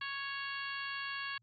harmonic tone, 554.4 Hz, C#5, in tune, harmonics 2 / 3 / 4 / 5 / 6 / 7 / 8, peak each -44 / -41 / -48 / -44 / -48 / -55 / -49 dBFS, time 0.01-1.38 s, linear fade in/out 5 ms, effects added 117 Hz sine -70 dBFS peak until 1.42 s

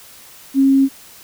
sine tone, 271 Hz, C#4, 39 cents flat, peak -9 dBFS, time 0.54-0.89 s, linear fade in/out 50 ms, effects white hiss -42 dBFS RMS until 1.23 s

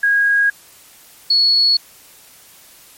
sine tone pair in turn, 1640 / 4378 Hz, G#6 / C#8, -22 / -22 cents, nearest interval octave + perfect fourth, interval 1700 cents, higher second, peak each -11 / -10 dBFS, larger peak second, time 0.03-0.5 / 1.3-1.77 s, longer neither, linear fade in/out 5 ms, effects white hiss -45 dBFS RMS until 2.97 s + MP3 64 kbps

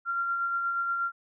sine tone with tremolo, 1380 Hz, F6, 21 cents flat, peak -25 dBFS, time 0.05-1.12 s, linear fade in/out 50 ms, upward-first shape sine, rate 8.4 Hz, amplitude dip 30%, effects none

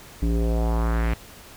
square tone with low-pass filter sweep, 56.9 Hz, A#1, 41 cents flat, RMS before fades -22 dBFS, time 0.22-1.14 s, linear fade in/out 5 ms, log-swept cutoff 280 to 2400 Hz, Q 2.2, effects pink hiss -45 dBFS RMS until 1.56 s

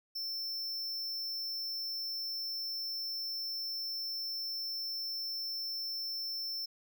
square tone, 5350 Hz, E8, 25 cents sharp, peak -36 dBFS, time 0.15-6.66 s, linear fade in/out 10 ms, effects none

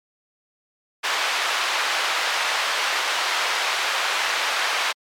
pink band-pass noise, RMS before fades -23 dBFS, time 1.03-4.93 s, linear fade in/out 20 ms, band 930 to 4300 Hz, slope 12 dB/octave, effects high-pass 400 Hz 12 dB/octave + MP3 96 kbps

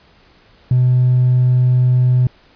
sine tone with hard clipping, 125.8 Hz, B2, 32 cents sharp, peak -10 dBFS, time 0.71-2.27 s, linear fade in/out 2 ms, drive 1 dB, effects pink hiss -50 dBFS RMS until 2.55 s + resampled to 11025 Hz

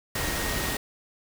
sine tone in noise, 1872 Hz, A#6, 7 cents sharp, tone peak -36 dBFS, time 0.15-0.77 s, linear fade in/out 5 ms, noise pink, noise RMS -29 dBFS, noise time 0.15-0.77 s, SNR -10 dB, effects none

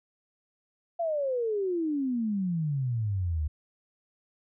sine exponential sweep, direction down, 694 to 72.6 Hz, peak -26 dBFS, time 0.99-3.48 s, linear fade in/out 10 ms, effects none

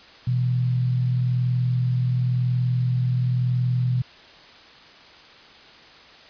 sine tone pair together, 123.86 / 164.81 Hz, B2 / E3, +5 / 0 cents, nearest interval perfect fourth, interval 495 cents, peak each -19 / -31 dBFS, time 0.27-4.02 s, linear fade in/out 5 ms, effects white hiss -47 dBFS RMS until 6.29 s + resampled to 11025 Hz

